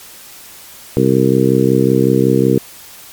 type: harmonic tone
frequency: 65.41 Hz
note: C2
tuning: in tune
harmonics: 2 / 3 / 4 / 5 / 6 / 7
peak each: -16 / -16 / -16 / -16 / -16 / -16 dBFS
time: 0.97-2.58 s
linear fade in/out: 0 ms
effects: white hiss -37 dBFS RMS until 3.12 s + MP3 96 kbps